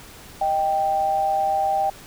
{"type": "tone pair together", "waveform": "sine", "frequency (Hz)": [623.1, 785], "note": ["D#5", "G5"], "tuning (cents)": [2, 2], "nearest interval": "major third", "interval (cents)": 400, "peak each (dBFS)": [-26, -19], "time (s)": [0.41, 1.9], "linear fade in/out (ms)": 5, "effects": ["pink hiss -43 dBFS RMS until 2.06 s"]}